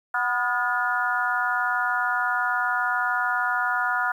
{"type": "harmonic tone with a mistuned harmonic", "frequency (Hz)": 247.4, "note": "B3", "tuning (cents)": 3, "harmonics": [3, 4, 5, 6, 7], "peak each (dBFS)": [-29, -29, -30, -24, -33], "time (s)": [0.14, 4.12], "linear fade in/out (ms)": 5, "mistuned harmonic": 6, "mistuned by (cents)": -57, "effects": ["9-bit"]}